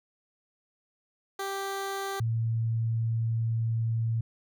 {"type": "tone pair in turn", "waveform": ["15% pulse", "sine"], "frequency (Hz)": [392, 113.81], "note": ["G4", "A#2"], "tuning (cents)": [0, -41], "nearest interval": "octave + major sixth", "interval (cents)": 2141, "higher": "first", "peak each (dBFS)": -25, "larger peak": "neither", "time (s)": [[1.39, 2.2], [2.2, 4.21]], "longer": "second", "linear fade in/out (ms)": 5, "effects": []}